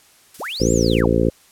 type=noise with tremolo; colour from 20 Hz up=blue; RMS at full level=-37 dBFS; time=0.34-1.01 s; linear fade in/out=5 ms; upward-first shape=sine; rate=19 Hz; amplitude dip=45%
type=linear two-way sweep; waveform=sine; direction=up then down; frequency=49 to 7600 to 49 Hz; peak=-25 dBFS; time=0.39-1.09 s; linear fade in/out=20 ms; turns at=0.72 s
type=harmonic tone; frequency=56.9 Hz; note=A#1; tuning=41 cents flat; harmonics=1 / 2 / 3 / 4 / 5 / 6 / 7 / 8 / 9; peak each=-23 / -23 / -23 / -23 / -23 / -23 / -23 / -23 / -23 dBFS; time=0.6-1.3 s; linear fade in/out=5 ms
effects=white hiss -52 dBFS RMS until 1.51 s + low-pass 12000 Hz 12 dB/octave